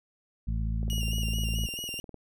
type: harmonic tone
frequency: 55 Hz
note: A1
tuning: in tune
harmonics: 1 / 2 / 3 / 4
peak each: -28 / -34 / -38 / -40 dBFS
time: 0.47-1.67 s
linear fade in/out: 10 ms
type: click train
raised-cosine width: 2 ms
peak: -30 dBFS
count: 27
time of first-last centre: 0.83-2.143 s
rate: 19.8 Hz
type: tone with vibrato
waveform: sawtooth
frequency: 2843 Hz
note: F7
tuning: 30 cents sharp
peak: -31 dBFS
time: 0.9-2 s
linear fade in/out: 0 ms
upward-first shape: square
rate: 4.6 Hz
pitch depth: 35 cents each way
effects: none